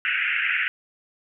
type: band-pass noise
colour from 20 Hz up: white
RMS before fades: -24 dBFS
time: 0.05-0.68 s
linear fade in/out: 0 ms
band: 1400 to 2800 Hz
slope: 96 dB/octave
effects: none